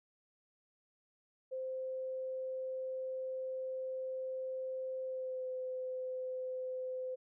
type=tone with pitch glide; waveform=sine; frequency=520 to 512.5 Hz; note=C5 to C5; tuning=-11 to -36 cents; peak=-37 dBFS; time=1.51-7.16 s; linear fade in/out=20 ms; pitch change=-25 cents; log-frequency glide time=5.04-5.47 s; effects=none